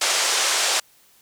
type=band-pass noise; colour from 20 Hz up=white; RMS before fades=-21 dBFS; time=0.01-0.8 s; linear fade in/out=5 ms; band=430 to 7900 Hz; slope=24 dB/octave; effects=white hiss -56 dBFS RMS until 1.21 s